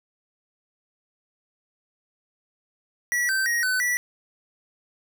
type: tone with pitch steps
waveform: square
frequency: 1939 / 1552 / 1884 / 1510 / 1954 Hz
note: B6 / G6 / A#6 / F#6 / B6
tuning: -32 / -18 / +18 / +35 / -19 cents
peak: -22 dBFS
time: 3.12-3.97 s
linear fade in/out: 0 ms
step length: 170 ms
effects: none